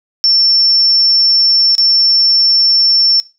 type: tone with dropouts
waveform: sine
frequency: 5410 Hz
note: E8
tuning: 44 cents sharp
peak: -7 dBFS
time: 0.24-3.2 s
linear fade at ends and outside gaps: 0 ms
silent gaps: 1.752-1.781 s
effects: noise-tail reverb RT60 0.3 s tail -21 dB re dry